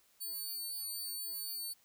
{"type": "tone", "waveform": "10% pulse", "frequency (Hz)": 4501, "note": "C#8", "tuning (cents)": 26, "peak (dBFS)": -32, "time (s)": [0.2, 1.74], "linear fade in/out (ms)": 20, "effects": ["white hiss -69 dBFS RMS until 1.84 s"]}